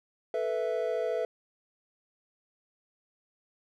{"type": "chord", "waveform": "triangle", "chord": "A suspended second", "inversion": "none", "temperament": "equal", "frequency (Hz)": [440, 493.9, 659.3], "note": ["A4", "B4", "E5"], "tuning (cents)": [0, 0, 0], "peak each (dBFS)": [-31, -30, -30], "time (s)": [0.34, 1.25], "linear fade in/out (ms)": 2, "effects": []}